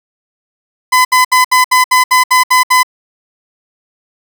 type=tone bursts; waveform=30% pulse; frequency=1011 Hz; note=B5; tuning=40 cents sharp; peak=-3 dBFS; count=10; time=0.92-2.832 s; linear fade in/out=10 ms; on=130 ms; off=68 ms; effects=none